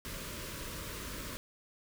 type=band-stop noise; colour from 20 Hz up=pink; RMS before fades=-42 dBFS; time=0.05-1.37 s; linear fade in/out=0 ms; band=640 to 940 Hz; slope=96 dB/octave; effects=none